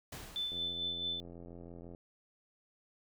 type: noise with exponential decay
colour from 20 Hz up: pink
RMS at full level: -44 dBFS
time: 0.12-1.09 s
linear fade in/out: 5 ms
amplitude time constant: 210 ms
type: tone with tremolo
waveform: sine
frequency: 3520 Hz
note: A7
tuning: in tune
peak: -33 dBFS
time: 0.36-1.2 s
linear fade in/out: 0 ms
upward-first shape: sine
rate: 4.5 Hz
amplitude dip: 45%
type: click train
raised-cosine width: 2 ms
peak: -37 dBFS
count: 124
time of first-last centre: 0.52-1.949 s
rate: 86.1 Hz
effects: none